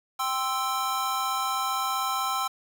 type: chord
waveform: square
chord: C major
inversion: second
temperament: equal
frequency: 784 / 1046.5 / 1318.5 Hz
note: G5 / C6 / E6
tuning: 0 / 0 / 0 cents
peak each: -32 / -31 / -30 dBFS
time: 0.19-2.48 s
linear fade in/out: 10 ms
effects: 8-bit